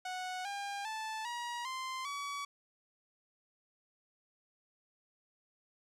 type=tone with pitch steps; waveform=sawtooth; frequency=737 / 803.7 / 876.4 / 955.8 / 1042.3 / 1136.6 Hz; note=F#5 / G5 / A5 / A#5 / C6 / C#6; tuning=-7 / +43 / -7 / +43 / -7 / +43 cents; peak=-34 dBFS; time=0.05-2.45 s; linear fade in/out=5 ms; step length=400 ms; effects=low-pass 8000 Hz 12 dB/octave + 12-bit